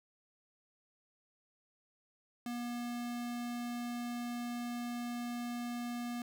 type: tone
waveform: square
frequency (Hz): 240.3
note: B3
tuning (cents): -47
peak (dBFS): -38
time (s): 2.46-6.22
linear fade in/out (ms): 2
effects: none